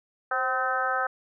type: harmonic tone with a mistuned harmonic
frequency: 256.5 Hz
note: C4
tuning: 34 cents flat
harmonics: 2 / 3 / 4 / 5 / 6 / 7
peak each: -33 / -30 / -37 / -28 / -29 / -39 dBFS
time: 0.31-1.07 s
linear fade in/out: 5 ms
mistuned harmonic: 2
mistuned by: +45 cents
effects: none